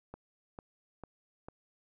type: click train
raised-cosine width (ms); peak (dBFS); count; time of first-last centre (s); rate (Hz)
1; -30; 4; 0.14-1.485; 2.23
effects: none